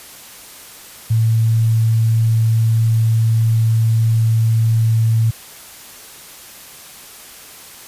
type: tone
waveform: sine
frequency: 112.7 Hz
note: A2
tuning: 42 cents sharp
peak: -11 dBFS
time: 1.1-5.31 s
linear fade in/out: 10 ms
effects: white hiss -38 dBFS RMS until 7.87 s + resampled to 32000 Hz